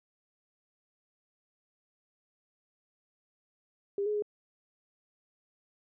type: tone with pitch steps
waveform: sine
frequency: 401.1 / 420.8 / 416.6 Hz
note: G4 / G#4 / G#4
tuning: +40 / +23 / +5 cents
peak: -28 dBFS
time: 3.98-4.223 s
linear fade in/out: 2 ms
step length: 81 ms
effects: none